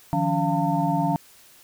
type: tone cluster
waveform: sine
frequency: 154.7 / 174.3 / 283.3 / 693 / 902 Hz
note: D#3 / F3 / C#4 / F5 / A5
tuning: -10 / -3 / +38 / -14 / +43 cents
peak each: -26 dBFS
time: 0.13-1.16 s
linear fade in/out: 0 ms
effects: tanh soft clip ceiling -8 dBFS + white hiss -52 dBFS RMS until 1.63 s